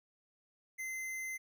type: tone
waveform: square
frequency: 2066 Hz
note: C7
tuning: 22 cents flat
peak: -39 dBFS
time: 0.78-1.38 s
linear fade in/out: 20 ms
effects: none